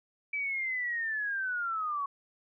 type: linear sweep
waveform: sine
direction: down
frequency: 2315 to 1102 Hz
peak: -30 dBFS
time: 0.33-2.06 s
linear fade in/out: 5 ms
effects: none